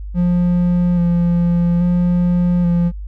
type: tone with vibrato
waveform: triangle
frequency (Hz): 174.61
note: F3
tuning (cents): 0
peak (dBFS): -10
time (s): 0.14-2.92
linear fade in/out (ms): 50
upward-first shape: square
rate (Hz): 0.6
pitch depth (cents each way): 18
effects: added 50 Hz sine -25 dBFS peak until 3.07 s